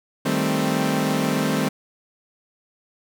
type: chord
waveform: sawtooth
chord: A half-diminished seventh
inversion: second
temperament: equal with one note detuned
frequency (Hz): 155.56 / 196 / 219.2 / 261.6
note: Eb3 / G3 / A3 / C4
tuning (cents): 0 / 0 / -6 / 0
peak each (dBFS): -22 / -22 / -22 / -20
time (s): 0.25-1.69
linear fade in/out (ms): 10
effects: none